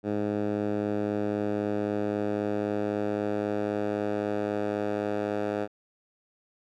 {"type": "tone with band-pass filter sweep", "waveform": "10% pulse", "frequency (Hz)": 103.83, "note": "G#2", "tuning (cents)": 0, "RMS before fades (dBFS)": -29, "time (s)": [0.03, 5.68], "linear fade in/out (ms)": 50, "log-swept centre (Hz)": [320, 580], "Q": 0.79, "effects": []}